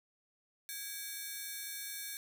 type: ring-modulated tone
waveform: 5% pulse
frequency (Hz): 1966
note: B6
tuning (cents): -8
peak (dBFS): -27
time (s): 0.69-2.17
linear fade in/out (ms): 0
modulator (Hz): 321
effects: none